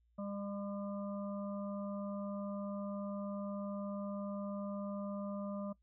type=harmonic tone with a mistuned harmonic; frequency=200.8 Hz; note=G3; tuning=42 cents sharp; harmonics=1 / 3 / 5 / 6; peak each=-40 / -44 / -55 / -52 dBFS; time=0.18-5.73 s; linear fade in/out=10 ms; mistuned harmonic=5; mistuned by=+23 cents; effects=noise-tail reverb RT60 0.1 s tail -19 dB re dry + added 58 Hz sine -70 dBFS peak until 5.82 s